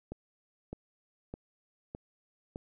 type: click train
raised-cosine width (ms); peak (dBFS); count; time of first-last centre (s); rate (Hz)
2; -26; 5; 0.12-2.559; 1.64
effects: none